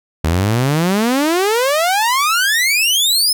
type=exponential sweep; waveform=sawtooth; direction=up; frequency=76 to 5274 Hz; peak=-9 dBFS; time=0.24-3.33 s; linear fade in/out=5 ms; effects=none